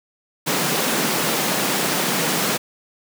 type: high-pass noise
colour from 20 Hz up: pink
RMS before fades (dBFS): -21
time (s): 0.46-2.58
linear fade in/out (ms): 20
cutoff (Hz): 150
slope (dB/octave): 48
effects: none